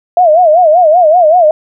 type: tone with vibrato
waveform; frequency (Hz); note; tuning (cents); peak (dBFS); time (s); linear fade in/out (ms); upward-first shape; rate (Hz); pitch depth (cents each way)
sine; 666; E5; +18; -3; 0.17-1.51; 2; sine; 5.2; 170
effects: none